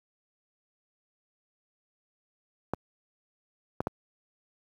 clicks, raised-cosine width 1 ms, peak -14 dBFS, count 3, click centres 2.736 / 3.805 / 3.871 s, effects high-pass 80 Hz 12 dB/octave + 9-bit

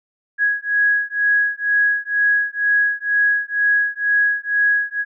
sine beating tone pair, 1661.2 / 1663.3 Hz, G#6 / G#6, 0 / +2 cents, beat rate 2.1 Hz, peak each -18 dBFS, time 0.38-5.05 s, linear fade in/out 50 ms, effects none

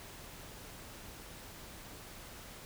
silence, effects pink hiss -50 dBFS RMS until 2.65 s

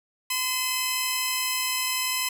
10% pulse tone pair together, 1022.3 / 2576 Hz, C6 / E7, -41 / -41 cents, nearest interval octave + major third, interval 1600 cents, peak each -19 dBFS, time 0.3-2.29 s, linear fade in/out 5 ms, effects none

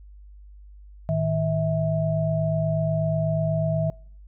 sine tone cluster, 108.5 / 156.7 / 649 Hz, A2 / D#3 / E5, -24 / +13 / -27 cents, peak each -28 / -23 / -26 dBFS, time 1.09-3.9 s, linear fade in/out 0 ms, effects noise-tail reverb RT60 0.6 s tail -25 dB re dry + added 50 Hz sine -43 dBFS peak until 4.27 s

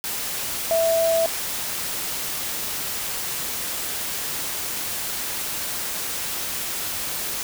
sine tone in noise, 659.3 Hz, E5, in tune, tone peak -17 dBFS, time 0.71-1.26 s, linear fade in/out 0 ms, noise white, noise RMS -28 dBFS, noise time 0.04-7.43 s, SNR +8 dB, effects none

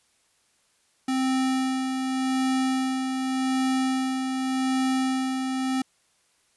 square tone with tremolo, 261.6 Hz, C4, in tune, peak -22 dBFS, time 1.08-5.82 s, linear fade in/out 5 ms, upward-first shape sine, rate 0.86 Hz, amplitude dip 40%, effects white hiss -66 dBFS RMS until 6.56 s + resampled to 24000 Hz

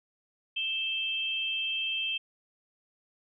sine tone pair together, 2637 / 3159 Hz, E7 / G7, 0 / +13 cents, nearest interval minor third, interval 313 cents, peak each -32 / -31 dBFS, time 0.56-2.18 s, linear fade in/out 10 ms, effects none

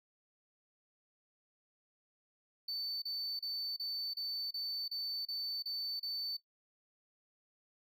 triangle tone bursts, 4527 Hz, C#8, 36 cents sharp, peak -36 dBFS, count 10, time 2.68-6.368 s, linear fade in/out 5 ms, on 340 ms, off 32 ms, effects noise-tail reverb RT60 0.1 s tail -18 dB re dry

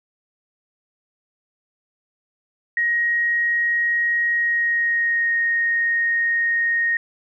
sine tone with pitch glide, 1885 to 1861.2 Hz, A#6 to A#6, +19 to -3 cents, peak -17 dBFS, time 2.77-6.97 s, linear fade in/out 2 ms, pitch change -22 cents, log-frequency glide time 4.32-5.35 s, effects none

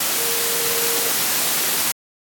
sine tone in noise, 466.2 Hz, A#4, in tune, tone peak -29 dBFS, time 0.18-1.09 s, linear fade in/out 5 ms, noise white, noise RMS -20 dBFS, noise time 0-1.92 s, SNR -12 dB, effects high-pass 150 Hz 12 dB/octave + AAC 64 kbps

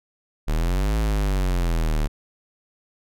square exponential two-way sweep, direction up then down, 36.71 to 55 to 36.71 Hz, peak -20 dBFS, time 0.47-2.08 s, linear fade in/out 20 ms, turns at 0.97 s, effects none

